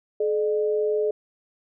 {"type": "tone pair together", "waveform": "sine", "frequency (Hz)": [427.2, 604.2], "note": ["G#4", "D5"], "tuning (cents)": [49, 49], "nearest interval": "tritone", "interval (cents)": 600, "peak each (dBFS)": [-21, -28], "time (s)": [0.2, 1.11], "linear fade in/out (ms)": 5, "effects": []}